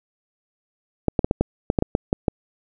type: clicks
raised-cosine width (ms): 2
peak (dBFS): -4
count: 11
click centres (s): 1.083 / 1.192 / 1.245 / 1.311 / 1.41 / 1.701 / 1.788 / 1.824 / 1.951 / 2.129 / 2.282
effects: none